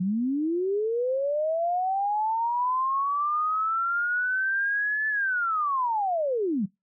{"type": "linear two-way sweep", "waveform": "sine", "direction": "up then down", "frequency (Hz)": [174.7, 1745, 174.7], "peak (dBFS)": -23, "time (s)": [0, 6.66], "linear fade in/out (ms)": 10, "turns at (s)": 5.08, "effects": ["noise-tail reverb RT60 0.2 s tail -23 dB re dry"]}